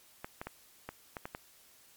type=clicks; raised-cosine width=0.5 ms; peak=-24 dBFS; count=7; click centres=0.245 / 0.415 / 0.47 / 0.89 / 1.168 / 1.255 / 1.349 s; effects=white hiss -61 dBFS RMS until 1.96 s + MP3 96 kbps